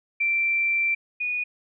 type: tone pair in turn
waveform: sine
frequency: 2349 / 2463 Hz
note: D7 / D#7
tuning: 0 / -18 cents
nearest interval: minor second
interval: 82 cents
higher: second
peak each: -20 / -24 dBFS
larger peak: first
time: 0.2-0.95 / 1.2-1.44 s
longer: first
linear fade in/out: 10 ms
effects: none